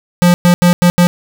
square tone bursts at uneven times, 175.9 Hz, F3, 13 cents sharp, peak -6 dBFS, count 5, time 0.22-0.34 / 0.45-0.54 / 0.62-0.73 / 0.82-0.9 / 0.98-1.07 s, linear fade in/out 0 ms, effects none

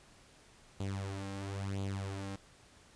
sawtooth tone with flanger, 98 Hz, G2, in tune, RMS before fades -39 dBFS, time 0.8-2.36 s, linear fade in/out 5 ms, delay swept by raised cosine 0.27 to 3.77 ms, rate 0.99 Hz, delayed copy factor +0.75, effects pink hiss -61 dBFS RMS until 2.95 s + resampled to 22050 Hz

